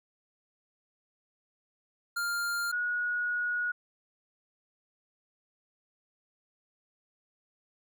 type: tone pair in turn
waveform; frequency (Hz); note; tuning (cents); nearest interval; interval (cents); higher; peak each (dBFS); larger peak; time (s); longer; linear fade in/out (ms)
square / sine; 1400 / 1453.8; F6 / F#6; +4 / -31; minor second; 65; second; -30 / -28; second; 2.16-2.72 / 2.72-3.72; second; 10
effects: none